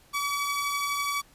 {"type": "tone pair together", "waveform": "sawtooth", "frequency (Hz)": [1142, 2272], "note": ["D6", "C#7"], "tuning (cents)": [-49, 42], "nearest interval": "octave", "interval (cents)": 1191, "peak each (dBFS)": [-24, -31], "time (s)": [0.13, 1.22], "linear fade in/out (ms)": 20, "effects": ["pink hiss -58 dBFS RMS until 1.34 s", "resampled to 32000 Hz"]}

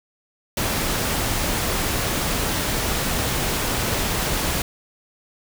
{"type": "noise", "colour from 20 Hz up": "pink", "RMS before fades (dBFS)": -23, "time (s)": [0.57, 4.62], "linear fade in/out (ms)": 2, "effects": []}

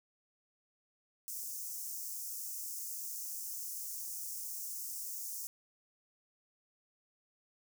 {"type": "high-pass noise", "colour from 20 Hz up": "white", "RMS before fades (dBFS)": -42, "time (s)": [1.28, 5.47], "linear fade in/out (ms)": 0, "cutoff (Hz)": 5500, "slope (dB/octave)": 48, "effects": []}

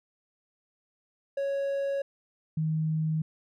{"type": "tone pair in turn", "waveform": ["triangle", "sine"], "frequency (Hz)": [554.4, 157.43], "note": ["C#5", "D#3"], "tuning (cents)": [0, 21], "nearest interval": "octave + minor seventh", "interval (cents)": 2179, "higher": "first", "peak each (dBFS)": -25, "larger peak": "neither", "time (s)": [[1.37, 2.02], [2.57, 3.22]], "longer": "neither", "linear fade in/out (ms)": 5, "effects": []}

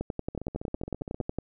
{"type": "two click trains", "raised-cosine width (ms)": 2, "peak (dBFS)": [-23, -17], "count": [14, 16], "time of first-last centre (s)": [[0.35, 1.211], [0.01, 1.386]], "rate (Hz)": [15.1, 10.9], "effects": []}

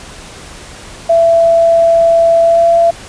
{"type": "tone with pitch glide", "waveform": "sine", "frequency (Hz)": [668, 675.8], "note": ["E5", "E5"], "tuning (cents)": [23, 43], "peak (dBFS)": -5, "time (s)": [1.09, 2.91], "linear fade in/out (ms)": 10, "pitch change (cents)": 20, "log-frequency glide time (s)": [2.41, 2.68], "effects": ["pink hiss -32 dBFS RMS until 3.08 s", "resampled to 22050 Hz"]}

